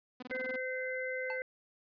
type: tone bursts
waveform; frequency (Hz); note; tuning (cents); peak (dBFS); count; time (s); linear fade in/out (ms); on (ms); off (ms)
sawtooth; 251.4; B3; +31; -38; 8; 0.2-0.562; 5; 26; 22
type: harmonic tone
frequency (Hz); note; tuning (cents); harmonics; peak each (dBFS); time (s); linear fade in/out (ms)
514; C5; -31; 1 / 3 / 4; -37 / -41 / -39; 0.31-1.42; 0
type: tone with exponential decay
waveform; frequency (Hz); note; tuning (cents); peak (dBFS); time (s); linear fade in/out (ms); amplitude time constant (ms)
square; 880; A5; 0; -38; 1.3-1.42; 1; 25
effects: resampled to 11025 Hz